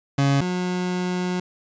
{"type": "tone pair in turn", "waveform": "30% pulse", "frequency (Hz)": [139.3, 180.81], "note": ["C#3", "F#3"], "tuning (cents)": [9, -40], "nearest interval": "perfect fourth", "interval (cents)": 451, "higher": "second", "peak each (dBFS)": [-14, -20], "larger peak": "first", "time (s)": [[0.18, 0.41], [0.41, 1.4]], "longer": "second", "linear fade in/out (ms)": 5, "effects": ["resampled to 16000 Hz"]}